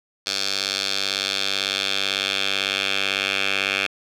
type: tone with band-pass filter sweep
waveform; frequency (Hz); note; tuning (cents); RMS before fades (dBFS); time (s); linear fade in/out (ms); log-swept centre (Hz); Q
10% pulse; 98; G2; 0; -24; 0.26-3.87; 10; 4500 to 2700; 2.6
effects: none